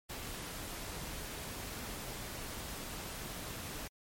pink noise, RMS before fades -43 dBFS, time 0.09-3.88 s, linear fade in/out 10 ms, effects MP3 64 kbps

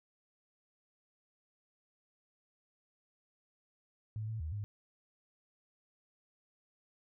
sine tone with pitch steps, 108.4 / 111 / 78.1 / 103.2 Hz, A2 / A2 / D#2 / G#2, -25 / +16 / +7 / -10 cents, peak -36 dBFS, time 4.16-4.64 s, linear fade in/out 0 ms, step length 120 ms, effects none

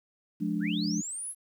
sine chord, D diminished, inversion first, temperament just, 176.2 / 211.4 / 293.7 Hz, F3 / Ab3 / D4, +16 / +31 / 0 cents, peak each -32 / -31 / -32 dBFS, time 0.4-1.02 s, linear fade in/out 20 ms
sine linear sweep, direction up, 1300 to 11175 Hz, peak -34 dBFS, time 0.6-1.35 s, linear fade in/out 50 ms
effects 10-bit

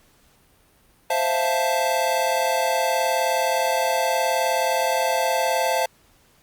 square chord, F major seventh, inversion second, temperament equal, 523.3 / 659.3 / 698.5 / 880 Hz, C5 / E5 / F5 / A5, 0 / 0 / 0 / 0 cents, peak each -26 / -26 / -27 / -25 dBFS, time 1.1-5.86 s, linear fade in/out 5 ms, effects pink hiss -58 dBFS RMS until 6.42 s + Opus 48 kbps

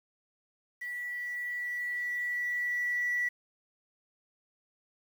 sine tone with level ramp, 1952 Hz, B6, 21 cents flat, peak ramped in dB -35 to -26 dBFS, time 0.81-3.29 s, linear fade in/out 10 ms, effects tanh soft clip ceiling -23 dBFS + 9-bit

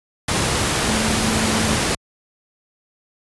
sine tone in noise, 219.1 Hz, A3, 7 cents flat, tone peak -22 dBFS, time 0.87-1.75 s, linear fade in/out 5 ms, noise pink, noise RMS -19 dBFS, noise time 0.28-1.95 s, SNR -6 dB, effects high-pass 60 Hz 12 dB/octave + resampled to 24000 Hz

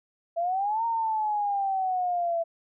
sine exponential two-way sweep, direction up then down, 664 to 929 to 664 Hz, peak -24 dBFS, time 0.36-2.44 s, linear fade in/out 20 ms, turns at 0.85 s, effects none

